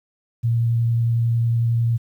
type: tone with vibrato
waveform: sine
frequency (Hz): 116.54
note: A#2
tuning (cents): 0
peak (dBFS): -16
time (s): 0.43-1.98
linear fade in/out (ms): 20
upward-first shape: triangle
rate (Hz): 11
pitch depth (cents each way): 12
effects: 9-bit